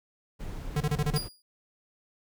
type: noise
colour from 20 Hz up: brown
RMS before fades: -37 dBFS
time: 0.39-1.29 s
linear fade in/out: 20 ms
type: tone bursts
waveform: square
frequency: 148.8 Hz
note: D3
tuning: 23 cents sharp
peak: -25 dBFS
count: 6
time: 0.76-1.18 s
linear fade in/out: 5 ms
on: 45 ms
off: 30 ms
type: tone with exponential decay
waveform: sawtooth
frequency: 4855 Hz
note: D#8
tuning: 43 cents flat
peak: -25 dBFS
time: 1.16-1.42 s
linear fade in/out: 2 ms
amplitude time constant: 55 ms
effects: none